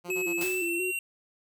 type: tone bursts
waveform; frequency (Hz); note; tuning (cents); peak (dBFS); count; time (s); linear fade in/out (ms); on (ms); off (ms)
10% pulse; 175.7; F3; +11; -32; 4; 0.04-0.448; 20; 81; 28
type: tone with vibrato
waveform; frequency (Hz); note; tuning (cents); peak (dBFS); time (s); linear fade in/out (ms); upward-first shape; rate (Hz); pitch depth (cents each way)
sine; 355; F4; +28; -30; 0.08-0.92; 20; square; 2.8; 65
type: tone with pitch glide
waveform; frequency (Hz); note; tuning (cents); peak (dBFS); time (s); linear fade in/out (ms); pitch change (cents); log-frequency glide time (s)
square; 2577 to 2746; E7 to F7; -40 to -30; -30; 0.1-0.99; 2; +110; 0.31-0.86
type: noise with exponential decay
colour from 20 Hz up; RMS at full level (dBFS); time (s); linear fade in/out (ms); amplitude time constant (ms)
white; -33; 0.41-0.87; 1; 98
effects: none